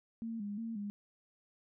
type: tone with vibrato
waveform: sine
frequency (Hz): 215.7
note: A3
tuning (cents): -34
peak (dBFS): -37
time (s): 0.22-0.9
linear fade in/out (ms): 0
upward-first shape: square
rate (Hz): 2.8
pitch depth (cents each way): 93
effects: none